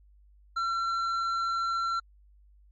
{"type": "tone with hard clipping", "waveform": "sine", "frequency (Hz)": 1357, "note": "E6", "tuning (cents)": 50, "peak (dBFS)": -28, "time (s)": [0.56, 2], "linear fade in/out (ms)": 10, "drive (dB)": 6, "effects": ["added 50 Hz sine -55 dBFS peak until 2.71 s", "MP3 32 kbps"]}